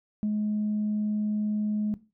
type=tone; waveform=sine; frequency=211.1 Hz; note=G#3; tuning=29 cents sharp; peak=-23 dBFS; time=0.23-1.94 s; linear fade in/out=0 ms; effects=noise-tail reverb RT60 0.3 s tail -18 dB re dry + tanh soft clip ceiling -21 dBFS